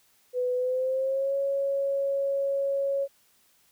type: tone with pitch glide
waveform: sine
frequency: 498.5 to 553.1 Hz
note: B4 to C#5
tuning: +16 to -4 cents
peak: -24 dBFS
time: 0.33-3.08 s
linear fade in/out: 50 ms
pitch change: +180 cents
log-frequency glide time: 0.55-1.35 s
effects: white hiss -64 dBFS RMS until 3.71 s